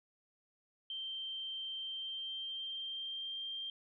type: tone with pitch glide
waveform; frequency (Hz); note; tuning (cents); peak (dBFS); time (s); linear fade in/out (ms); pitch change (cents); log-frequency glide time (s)
sine; 3136 to 3176; G7 to G7; 0 to +22; -39; 0.9-3.7; 2; +22; 1.78-3.39
effects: none